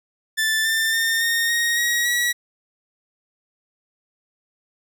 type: tone with pitch steps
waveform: sawtooth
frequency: 1761 / 1787.6 / 1814.7 / 1842.2 / 1870 / 1898.3 / 1927.1 Hz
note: A6 / A6 / A#6 / A#6 / A#6 / A#6 / B6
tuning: +1 / +27 / -47 / -21 / +5 / +31 / -43 cents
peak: -15 dBFS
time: 0.37-2.33 s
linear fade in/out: 20 ms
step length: 280 ms
effects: none